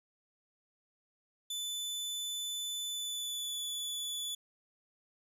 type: tone with pitch glide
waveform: sawtooth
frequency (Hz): 3500 to 3454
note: A7 to A7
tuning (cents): -10 to -33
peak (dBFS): -33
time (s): 1.5-4.35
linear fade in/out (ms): 5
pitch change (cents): -23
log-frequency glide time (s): 2.9-3.61
effects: resampled to 32000 Hz + 11-bit